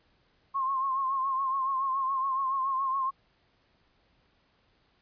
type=tone with vibrato; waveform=sine; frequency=1070 Hz; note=C6; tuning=38 cents sharp; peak=-26 dBFS; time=0.54-3.11 s; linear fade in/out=20 ms; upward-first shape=triangle; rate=7.1 Hz; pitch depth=64 cents each way; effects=pink hiss -68 dBFS RMS until 5.01 s + resampled to 11025 Hz